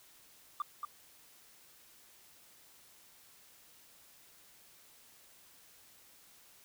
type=tone with echo; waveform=sine; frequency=1184 Hz; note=D6; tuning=14 cents sharp; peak=-30 dBFS; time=0.6-0.62 s; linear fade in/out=2 ms; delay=230 ms; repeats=1; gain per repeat=-5 dB; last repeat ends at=0.85 s; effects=tanh soft clip ceiling -30 dBFS + white hiss -61 dBFS RMS until 6.64 s